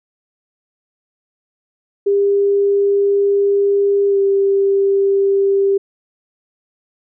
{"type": "tone with pitch glide", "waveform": "sine", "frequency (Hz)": [400.8, 394.4], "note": ["G4", "G4"], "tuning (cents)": [38, 11], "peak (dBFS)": -11, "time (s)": [2.06, 5.78], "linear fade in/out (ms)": 10, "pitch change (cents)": -27, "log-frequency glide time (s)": [4.08, 4.18], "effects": []}